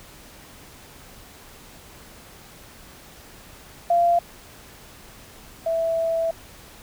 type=tone pair in turn; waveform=sine; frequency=690 / 659 Hz; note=F5 / E5; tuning=-21 / -1 cents; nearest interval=minor second; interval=80 cents; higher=first; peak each=-15 / -20 dBFS; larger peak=first; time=3.9-4.19 / 5.66-6.31 s; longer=second; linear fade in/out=5 ms; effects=pink hiss -46 dBFS RMS until 6.82 s